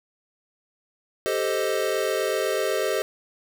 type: chord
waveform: square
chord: A half-diminished seventh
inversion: third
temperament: equal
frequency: 392 / 440 / 523.3 / 622.3 Hz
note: G4 / A4 / C5 / Eb5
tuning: 0 / 0 / 0 / 0 cents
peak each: -29 dBFS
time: 1.26-3.02 s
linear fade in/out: 0 ms
effects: none